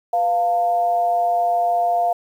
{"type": "tone with amplitude modulation", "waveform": "sine", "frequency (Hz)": 698.5, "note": "F5", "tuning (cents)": 0, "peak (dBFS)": -13, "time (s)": [0.13, 2.13], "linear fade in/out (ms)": 5, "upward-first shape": "sine", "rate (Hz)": 205, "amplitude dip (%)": 55, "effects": ["8-bit"]}